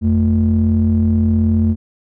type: ring-modulated tone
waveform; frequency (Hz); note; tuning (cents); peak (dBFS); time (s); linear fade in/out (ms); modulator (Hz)
triangle; 67.3; C2; +49; -6; 0.01-1.76; 50; 154
effects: none